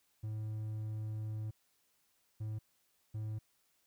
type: tone bursts at uneven times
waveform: triangle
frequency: 108.2 Hz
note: A2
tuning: 29 cents flat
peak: -35 dBFS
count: 3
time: 0.23-1.51 / 2.4-2.59 / 3.14-3.39 s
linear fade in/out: 10 ms
effects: white hiss -75 dBFS RMS until 3.86 s